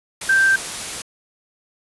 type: tone in noise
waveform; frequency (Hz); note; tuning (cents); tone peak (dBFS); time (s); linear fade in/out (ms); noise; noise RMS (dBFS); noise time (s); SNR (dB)
sine; 1568; G6; 0; -12; 0.29-0.56; 5; white; -28; 0.21-1.02; +13
effects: resampled to 24000 Hz